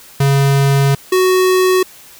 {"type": "tone pair in turn", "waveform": "square", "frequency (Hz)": [138.59, 370.9], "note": ["C#3", "F#4"], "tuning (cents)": [0, 4], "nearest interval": "octave + perfect fourth", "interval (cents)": 1704, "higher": "second", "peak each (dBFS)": -10, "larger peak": "neither", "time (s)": [[0.2, 0.95], [1.12, 1.83]], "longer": "first", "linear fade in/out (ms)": 5, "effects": ["white hiss -40 dBFS RMS until 2.19 s"]}